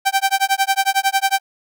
sawtooth tone with tremolo, 780 Hz, G5, 9 cents flat, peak -8 dBFS, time 0.05-1.4 s, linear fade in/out 20 ms, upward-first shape sine, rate 11 Hz, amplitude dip 100%, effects none

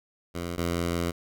10% pulse tone pair in turn, 86.4 / 85.8 Hz, F2 / F2, -18 / -30 cents, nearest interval unison, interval 12 cents, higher first, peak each -23 / -18 dBFS, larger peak second, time 0.34-0.57 / 0.57-1.12 s, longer second, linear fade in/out 20 ms, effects none

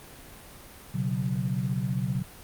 sine chord, B suspended second, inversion none, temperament just, 123.47 / 138.9 / 185.21 Hz, B2 / C#3 / F#3, 0 / +4 / +2 cents, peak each -30 dBFS, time 0.94-2.23 s, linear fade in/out 10 ms, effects pink hiss -47 dBFS RMS until 2.43 s + Opus 32 kbps

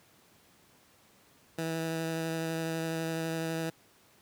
15% pulse tone with vibrato, 162.9 Hz, E3, 20 cents flat, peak -25 dBFS, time 1.58-3.7 s, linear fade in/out 5 ms, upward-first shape sine, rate 12 Hz, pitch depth 11 cents each way, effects pink hiss -62 dBFS RMS until 4.21 s + high-pass 100 Hz 12 dB/octave

